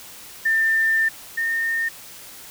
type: tone pair in turn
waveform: sine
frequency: 1793 / 1826.4 Hz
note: A6 / A#6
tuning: +32 / -36 cents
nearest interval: unison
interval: 32 cents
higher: second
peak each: -16 / -20 dBFS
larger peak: first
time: 0.45-1.09 / 1.37-1.89 s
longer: first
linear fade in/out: 10 ms
effects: white hiss -41 dBFS RMS until 2.5 s